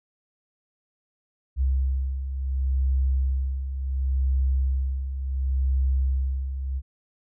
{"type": "beating tone pair", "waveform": "sine", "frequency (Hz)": [65.6, 66.3], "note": ["C2", "C2"], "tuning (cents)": [5, 23], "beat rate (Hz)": 0.7, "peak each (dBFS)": [-29, -22], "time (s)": [1.56, 6.82], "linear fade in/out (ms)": 50, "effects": []}